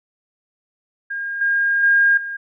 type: tone with level steps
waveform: sine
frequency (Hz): 1617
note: G#6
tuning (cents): -47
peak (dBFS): -23 / -15 / -11 / -25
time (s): 1.1-2.37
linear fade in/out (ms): 10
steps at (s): 1.41 / 1.83 / 2.17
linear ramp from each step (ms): 5
effects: none